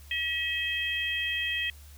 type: harmonic tone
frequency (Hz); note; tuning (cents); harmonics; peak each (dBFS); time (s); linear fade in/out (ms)
641; E5; -49; 3 / 4 / 5; -32 / -32 / -32; 0.11-1.7; 2
effects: added 72 Hz sine -47 dBFS peak until 1.97 s + white hiss -56 dBFS RMS until 1.97 s